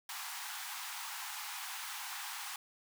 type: high-pass noise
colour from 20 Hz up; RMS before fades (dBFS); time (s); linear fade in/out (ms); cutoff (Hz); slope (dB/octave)
pink; -43; 0.09-2.56; 2; 770; 96
effects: none